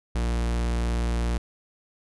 45% pulse tone, 58.6 Hz, A#1, 10 cents sharp, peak -23 dBFS, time 0.15-1.38 s, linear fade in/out 5 ms, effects resampled to 24000 Hz

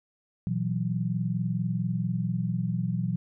sine chord, B suspended fourth, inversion none, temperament equal with one note detuned, 120.44 / 164.81 / 185 Hz, B2 / E3 / F#3, -43 / 0 / 0 cents, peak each -30 dBFS, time 0.47-3.16 s, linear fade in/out 0 ms, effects none

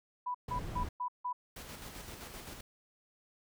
sine tone bursts, 989 Hz, B5, 2 cents sharp, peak -33 dBFS, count 5, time 0.26-1.33 s, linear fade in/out 10 ms, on 86 ms, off 160 ms
brown noise, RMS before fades -39 dBFS, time 0.48-0.89 s, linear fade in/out 5 ms
pink noise with tremolo, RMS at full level -46 dBFS, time 1.56-2.61 s, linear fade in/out 5 ms, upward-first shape square, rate 7.7 Hz, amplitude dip 35%
effects none

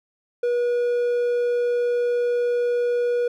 triangle tone, 483.2 Hz, B4, 38 cents flat, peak -17 dBFS, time 0.43-3.28 s, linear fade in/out 5 ms, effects none

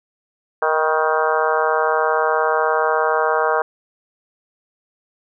harmonic tone with a mistuned harmonic, 156.7 Hz, D#3, 13 cents sharp, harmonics 3 / 4 / 5 / 6 / 7 / 8 / 9 / 10, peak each -21 / -22 / -23 / -24 / -24 / -25 / -26 / -26 dBFS, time 0.62-3.62 s, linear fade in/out 2 ms, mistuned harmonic 6, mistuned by +42 cents, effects none

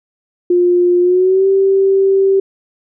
sine tone with pitch glide, 354.1 to 388.4 Hz, F4 to G4, +24 to -16 cents, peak -8 dBFS, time 0.5-2.4 s, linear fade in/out 5 ms, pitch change +160 cents, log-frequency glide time 1.01-1.47 s, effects none

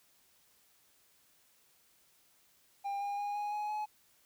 triangle tone with pitch steps, 800 / 809.3 / 818.7 / 828.2 / 837.8 / 847.6 Hz, G5 / G#5 / G#5 / G#5 / G#5 / G#5, +35 / -45 / -25 / -5 / +15 / +35 cents, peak -32 dBFS, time 2.84-3.86 s, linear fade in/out 20 ms, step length 170 ms, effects white hiss -68 dBFS RMS until 4.25 s

